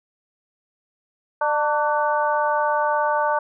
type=harmonic tone with a mistuned harmonic; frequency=298.6 Hz; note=D4; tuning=29 cents sharp; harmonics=2 / 3 / 4 / 5; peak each=-23 / -21 / -26 / -27 dBFS; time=1.41-3.39 s; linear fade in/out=5 ms; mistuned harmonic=4; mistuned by=-60 cents; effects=none